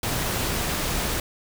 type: noise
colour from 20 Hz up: pink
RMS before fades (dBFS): -26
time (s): 0.03-1.2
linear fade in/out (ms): 2
effects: none